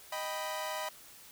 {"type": "chord", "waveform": "sawtooth", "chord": "Eb augmented", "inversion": "none", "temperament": "equal", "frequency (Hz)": [622.3, 784, 987.8], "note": ["Eb5", "G5", "B5"], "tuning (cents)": [0, 0, 0], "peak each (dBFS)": [-35, -39, -35], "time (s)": [0.12, 0.89], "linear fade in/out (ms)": 5, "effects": ["white hiss -54 dBFS RMS until 1.31 s"]}